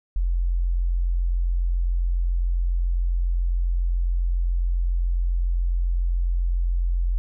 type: tone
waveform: sine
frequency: 43.65 Hz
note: F1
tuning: in tune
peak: -19 dBFS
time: 0.16-7.18 s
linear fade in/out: 0 ms
effects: none